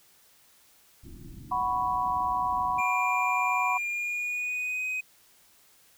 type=low-pass noise; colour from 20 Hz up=pink; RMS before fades=-45 dBFS; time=1.03-2.81 s; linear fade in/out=5 ms; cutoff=350 Hz; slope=96 dB/octave
type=chord; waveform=sine; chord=F# suspended fourth; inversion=none; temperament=equal; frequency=740 / 987.8 / 1108.7 Hz; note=F#5 / B5 / C#6; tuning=0 / 0 / 0 cents; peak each=-31 / -27 / -31 dBFS; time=1.51-3.78 s; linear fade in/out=10 ms
type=tone with pitch glide; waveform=triangle; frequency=2390 to 2512 Hz; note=D7 to D#7; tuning=+30 to +16 cents; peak=-27 dBFS; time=2.78-5.01 s; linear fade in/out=10 ms; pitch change=+86 cents; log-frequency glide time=3.73-4.86 s
effects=white hiss -60 dBFS RMS until 5.97 s